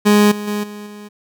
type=tone with level steps; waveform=30% pulse; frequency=207.7 Hz; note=G#3; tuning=in tune; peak=-6 / -21 / -16 / -27 / -30 dBFS; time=0.05-1.09 s; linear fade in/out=20 ms; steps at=0.31 / 0.47 / 0.63 / 0.86 s; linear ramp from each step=10 ms; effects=none